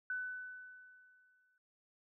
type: tone with exponential decay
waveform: sine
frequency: 1500 Hz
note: F#6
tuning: 23 cents sharp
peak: -35 dBFS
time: 0.1-1.58 s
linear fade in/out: 2 ms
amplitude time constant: 320 ms
effects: none